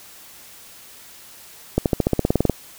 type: accelerating click train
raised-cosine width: 2 ms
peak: -3 dBFS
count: 13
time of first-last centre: 1.78-2.497 s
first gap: 78 ms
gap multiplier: 0.95
effects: white hiss -44 dBFS RMS until 2.78 s